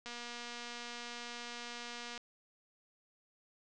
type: click train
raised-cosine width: 0.2 ms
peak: -28 dBFS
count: 507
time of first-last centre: 0.06-2.177 s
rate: 239 Hz
effects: resampled to 22050 Hz